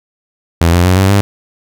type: tone with pitch steps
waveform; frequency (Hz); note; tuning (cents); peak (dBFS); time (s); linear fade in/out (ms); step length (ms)
sawtooth; 84 / 87.82 / 91.81 / 95.99 / 100.36; E2 / F2 / F#2 / G2 / G2; +33 / +10 / -13 / -36 / +41; -3; 0.61-1.21; 0; 120
effects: none